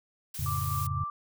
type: noise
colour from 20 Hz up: blue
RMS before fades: -39 dBFS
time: 0.34-0.87 s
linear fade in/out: 5 ms
type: chord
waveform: sine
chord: F augmented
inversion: none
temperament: equal with one note detuned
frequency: 87.31 / 108.05 / 138.59 Hz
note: F2 / A2 / C#3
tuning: 0 / -31 / 0 cents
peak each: -33 / -35 / -33 dBFS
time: 0.39-1.04 s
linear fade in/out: 5 ms
type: tone with tremolo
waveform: sine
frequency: 1174.7 Hz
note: D6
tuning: in tune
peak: -31 dBFS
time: 0.46-1.1 s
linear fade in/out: 2 ms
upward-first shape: sine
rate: 4 Hz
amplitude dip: 40%
effects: none